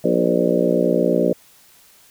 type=harmonic tone with a mistuned harmonic; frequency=59.7 Hz; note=A#1; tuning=42 cents sharp; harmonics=3 / 4 / 5 / 6 / 7 / 8 / 9 / 10; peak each=-23 / -23 / -23 / -23 / -23 / -23 / -23 / -23 dBFS; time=0.04-1.33 s; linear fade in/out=5 ms; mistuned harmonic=8; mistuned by=+32 cents; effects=white hiss -51 dBFS RMS until 2.1 s